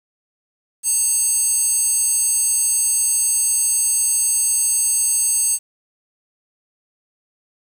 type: tone with high-pass filter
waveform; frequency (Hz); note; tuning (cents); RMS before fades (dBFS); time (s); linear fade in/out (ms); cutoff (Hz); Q
square; 914; A#5; -34; -18; 0.83-5.59; 50; 7800; 8.7
effects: 8-bit